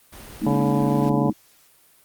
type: noise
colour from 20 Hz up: pink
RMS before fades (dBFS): -41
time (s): 0.12-1.1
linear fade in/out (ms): 10
type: chord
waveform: sine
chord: Ab suspended second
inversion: none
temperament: just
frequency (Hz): 207.7 / 233.6 / 311.5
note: Ab3 / Bb3 / Eb4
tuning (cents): 0 / +4 / +2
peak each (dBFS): -25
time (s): 0.41-1.33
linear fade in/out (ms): 20
type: harmonic tone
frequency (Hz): 142.3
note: C#3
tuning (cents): +46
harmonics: 1 / 2 / 3 / 4 / 5 / 6 / 7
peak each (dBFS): -23 / -26 / -28 / -29 / -30 / -31 / -31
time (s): 0.46-1.3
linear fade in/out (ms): 5
effects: white hiss -56 dBFS RMS until 2.04 s + Opus 32 kbps